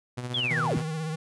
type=tone with tremolo; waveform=sawtooth; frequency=123.47 Hz; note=B2; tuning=in tune; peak=-26 dBFS; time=0.17-0.83 s; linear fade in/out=10 ms; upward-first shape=sine; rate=15 Hz; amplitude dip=55%
type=linear sweep; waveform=sine; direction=down; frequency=3492 to 52.9 Hz; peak=-25 dBFS; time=0.34-0.78 s; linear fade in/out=5 ms
type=tone with vibrato; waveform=square; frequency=158 Hz; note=D#3; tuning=27 cents sharp; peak=-30 dBFS; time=0.5-1.16 s; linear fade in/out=10 ms; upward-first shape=sine; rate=16 Hz; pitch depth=45 cents each way
effects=resampled to 24000 Hz